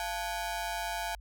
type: ring-modulated tone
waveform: sawtooth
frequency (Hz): 785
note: G5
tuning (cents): +2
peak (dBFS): -26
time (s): 0-1.15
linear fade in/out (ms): 0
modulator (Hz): 94.8
effects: added 50 Hz sine -46 dBFS peak until 1.2 s